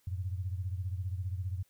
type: beating tone pair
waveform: sine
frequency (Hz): 89.7 / 104.7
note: F2 / G#2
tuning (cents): +47 / +15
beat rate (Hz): 15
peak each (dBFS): -34 / -39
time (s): 0.07-1.63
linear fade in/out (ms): 5
effects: white hiss -71 dBFS RMS until 1.69 s